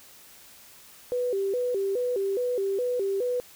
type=tone with vibrato; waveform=sine; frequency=440 Hz; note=A4; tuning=in tune; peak=-24 dBFS; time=1.12-3.4 s; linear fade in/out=0 ms; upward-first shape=square; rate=2.4 Hz; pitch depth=200 cents each way; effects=white hiss -51 dBFS RMS until 3.55 s